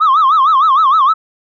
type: tone with vibrato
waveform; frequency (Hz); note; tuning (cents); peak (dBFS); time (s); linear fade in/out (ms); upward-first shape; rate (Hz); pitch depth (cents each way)
sine; 1171; D6; -5; -5; 0-1.14; 20; sine; 6.5; 200
effects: tanh soft clip ceiling -5 dBFS